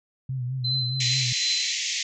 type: tone with vibrato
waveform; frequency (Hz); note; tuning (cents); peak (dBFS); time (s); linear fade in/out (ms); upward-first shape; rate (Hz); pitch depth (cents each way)
sine; 127.4; C3; -46; -26; 0.29-1.33; 5; sine; 4.8; 69
type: tone with tremolo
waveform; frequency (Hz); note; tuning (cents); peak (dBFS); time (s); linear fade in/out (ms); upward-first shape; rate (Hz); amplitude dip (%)
sine; 4057; B7; +46; -23; 0.64-1.73; 10; sine; 2.6; 55
type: band-pass noise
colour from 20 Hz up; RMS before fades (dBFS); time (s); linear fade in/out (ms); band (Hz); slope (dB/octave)
white; -28; 1-2.03; 5; 1900 to 7100; 96
effects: none